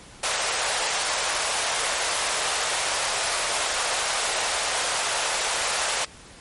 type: high-pass noise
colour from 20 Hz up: pink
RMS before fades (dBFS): -25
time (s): 0.23-6.05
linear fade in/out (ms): 5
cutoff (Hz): 550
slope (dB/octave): 24
effects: pink hiss -46 dBFS RMS until 6.4 s + MP3 48 kbps